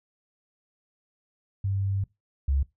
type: tone pair in turn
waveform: sine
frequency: 98 / 68.72 Hz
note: G2 / C#2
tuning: 0 / -14 cents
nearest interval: tritone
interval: 614 cents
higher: first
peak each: -24 / -21 dBFS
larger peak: second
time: 1.64-2.04 / 2.48-2.63 s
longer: first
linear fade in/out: 5 ms
effects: noise-tail reverb RT60 0.2 s tail -21 dB re dry